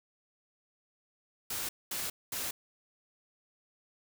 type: noise bursts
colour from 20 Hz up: white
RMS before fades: -36 dBFS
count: 3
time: 1.5-2.51 s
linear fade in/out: 5 ms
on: 190 ms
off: 220 ms
effects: none